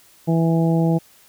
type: harmonic tone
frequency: 164.81 Hz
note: E3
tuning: in tune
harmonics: 1 / 2 / 3 / 4 / 5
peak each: -16 / -22 / -26 / -28 / -30 dBFS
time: 0.27-0.99 s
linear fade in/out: 20 ms
effects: white hiss -52 dBFS RMS until 1.28 s